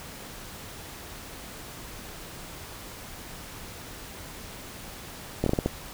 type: slowing click train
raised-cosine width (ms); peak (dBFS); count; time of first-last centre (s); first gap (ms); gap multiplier
2; -10; 6; 5.44-5.66; 23; 1.33
effects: pink hiss -42 dBFS RMS until 5.93 s